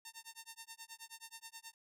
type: tone with tremolo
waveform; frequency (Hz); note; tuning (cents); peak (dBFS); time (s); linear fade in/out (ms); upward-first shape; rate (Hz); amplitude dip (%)
5% pulse; 908; A#5; -46; -35; 0.05-1.74; 2; sine; 9.4; 100
effects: none